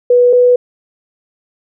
sine tone pair in turn, 490 / 493.1 Hz, B4 / B4, -14 / -3 cents, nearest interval unison, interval 11 cents, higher second, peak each -5 dBFS, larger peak neither, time 0.1-0.33 / 0.33-0.56 s, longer neither, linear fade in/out 5 ms, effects none

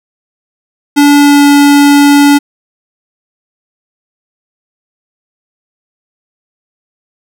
square tone with pitch glide, 288.1 to 286.1 Hz, D4 to D4, -33 to -45 cents, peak -3 dBFS, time 0.96-2.39 s, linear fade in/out 20 ms, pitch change -12 cents, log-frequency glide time 1.17-1.47 s, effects none

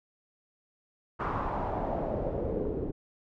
pink noise with low-pass filter sweep, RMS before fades -32 dBFS, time 1.19-2.92 s, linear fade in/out 20 ms, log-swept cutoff 1200 to 360 Hz, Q 3.1, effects none

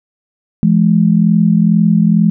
sine tone pair together, 170 / 212.2 Hz, F3 / G#3, -46 / +38 cents, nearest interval major third, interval 384 cents, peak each -10 dBFS, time 0.63-2.3 s, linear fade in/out 0 ms, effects none

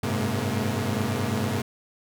sawtooth tone cluster, 96.7 / 105.9 / 131.4 / 214.4 / 236.7 Hz, G2 / G#2 / C3 / A3 / A#3, -23 / +34 / +8 / -45 / +27 cents, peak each -27 dBFS, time 0.03-1.62 s, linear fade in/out 5 ms, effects none

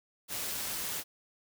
white noise with amplitude modulation, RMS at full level -35 dBFS, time 0.28-1.04 s, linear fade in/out 50 ms, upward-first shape sine, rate 161 Hz, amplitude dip 25%, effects none

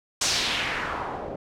white noise with low-pass filter sweep, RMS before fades -28 dBFS, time 0.21-1.36 s, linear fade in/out 5 ms, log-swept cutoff 6700 to 490 Hz, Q 1.8, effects none

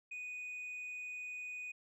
sine tone, 2482 Hz, D#7, 5 cents flat, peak -39 dBFS, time 0.11-1.72 s, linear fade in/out 10 ms, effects tanh soft clip ceiling -41 dBFS

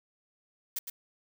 blue noise with echo, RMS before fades -33 dBFS, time 0.76-0.79 s, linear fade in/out 5 ms, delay 110 ms, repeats 1, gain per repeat -6 dB, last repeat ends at 0.9 s, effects none

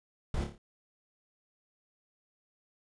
brown noise with echo, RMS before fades -32 dBFS, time 0.34-0.44 s, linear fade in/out 2 ms, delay 28 ms, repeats 5, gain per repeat -5 dB, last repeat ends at 0.58 s, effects resampled to 22050 Hz

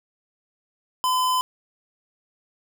square tone, 1016 Hz, B5, 49 cents sharp, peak -20 dBFS, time 1.04-1.41 s, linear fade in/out 0 ms, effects none

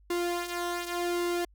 sawtooth tone with flanger, 349.2 Hz, F4, in tune, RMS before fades -31 dBFS, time 0.1-1.45 s, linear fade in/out 5 ms, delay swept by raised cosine 1.6 to 3.3 ms, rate 0.88 Hz, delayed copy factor -0.6, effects added 50 Hz sine -56 dBFS peak until 1.54 s

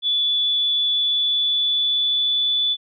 sine tone with pitch glide, 3451 to 3473 Hz, A7 to A7, -34 to -23 cents, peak -17 dBFS, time 0.02-2.77 s, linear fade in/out 50 ms, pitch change +11 cents, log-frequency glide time 0.96-2.6 s, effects none

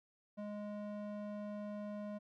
square tone with band-pass filter, 207.7 Hz, G#3, in tune, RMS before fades -44 dBFS, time 0.37-2.19 s, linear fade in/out 20 ms, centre 450 Hz, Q 1.8, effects none

